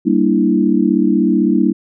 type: chord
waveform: sine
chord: E half-diminished seventh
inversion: first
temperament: equal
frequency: 196 / 233.1 / 293.7 / 329.6 Hz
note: G3 / Bb3 / D4 / E4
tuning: 0 / 0 / 0 / 0 cents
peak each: -16 dBFS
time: 0.05-1.73 s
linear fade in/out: 20 ms
effects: none